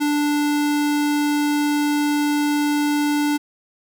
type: tone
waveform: square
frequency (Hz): 293.7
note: D4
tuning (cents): 0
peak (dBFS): -18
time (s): 0-3.38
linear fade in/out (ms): 20
effects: none